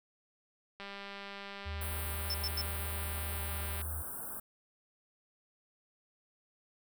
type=click train; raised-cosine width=0.3 ms; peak=-29 dBFS; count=601; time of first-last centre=0.8-3.815 s; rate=199 Hz
type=tone; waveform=sine; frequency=77.78 Hz; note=D#2; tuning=in tune; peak=-37 dBFS; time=1.65-4.03 s; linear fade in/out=20 ms
type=band-stop noise; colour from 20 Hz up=white; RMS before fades=-42 dBFS; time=1.81-4.4 s; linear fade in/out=5 ms; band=1600 to 8400 Hz; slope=96 dB/octave
type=tone bursts; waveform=sine; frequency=5300 Hz; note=E8; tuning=9 cents sharp; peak=-33 dBFS; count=3; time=2.3-2.614 s; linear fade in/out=2 ms; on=42 ms; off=94 ms
effects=none

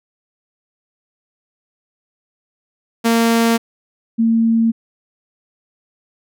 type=tone pair in turn; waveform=sawtooth / sine; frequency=230 / 227.4 Hz; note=A#3 / A#3; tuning=-23 / -43 cents; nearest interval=unison; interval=20 cents; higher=first; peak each=-8 / -11 dBFS; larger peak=first; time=3.04-3.58 / 4.18-4.72 s; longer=neither; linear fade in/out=20 ms; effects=none

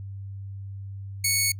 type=tone; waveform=10% pulse; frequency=2217 Hz; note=C#7; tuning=in tune; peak=-12 dBFS; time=1.24-1.52 s; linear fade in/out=5 ms; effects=noise-tail reverb RT60 0.1 s tail -26 dB re dry + added 98 Hz sine -34 dBFS peak until 1.59 s

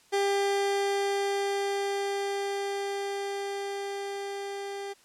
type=tone with level ramp; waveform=30% pulse; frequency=398.5 Hz; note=G4; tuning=28 cents sharp; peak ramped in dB=-21 to -32 dBFS; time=0.12-4.94 s; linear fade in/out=20 ms; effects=white hiss -60 dBFS RMS until 5.04 s + low-pass 9000 Hz 12 dB/octave

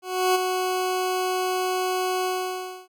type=tone with ADSR envelope; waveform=20% pulse; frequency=369.2 Hz; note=F#4; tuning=4 cents flat; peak=-12 dBFS; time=0.02-2.88 s; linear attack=330 ms; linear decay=18 ms; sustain=-6 dB; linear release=630 ms; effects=none

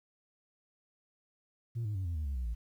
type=tone with pitch steps; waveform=sine; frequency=116.54 / 105.03 / 94.66 / 85.31 / 76.89 / 69.3 / 62.45 / 56.29 Hz; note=A#2 / G#2 / F#2 / F2 / D#2 / C#2 / B1 / A1; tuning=0 / +20 / +40 / -40 / -20 / 0 / +20 / +40 cents; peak=-30 dBFS; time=1.75-2.55 s; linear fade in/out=20 ms; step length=100 ms; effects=tanh soft clip ceiling -31 dBFS + 11-bit

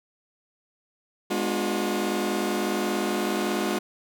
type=chord; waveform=sawtooth; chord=G# diminished seventh; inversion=none; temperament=just; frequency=207.7 / 249.2 / 299 / 358.8 Hz; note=G#3 / B3 / D4 / F4; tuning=0 / +16 / +31 / +47 cents; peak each=-25 / -29 / -28 / -24 dBFS; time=1.3-3.79 s; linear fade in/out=10 ms; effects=none

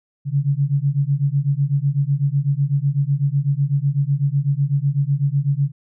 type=beating tone pair; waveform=sine; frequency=137 / 145 Hz; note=C#3 / D3; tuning=-20 / -22 cents; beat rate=8 Hz; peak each=-19 dBFS; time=0.25-5.72 s; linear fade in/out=50 ms; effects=none

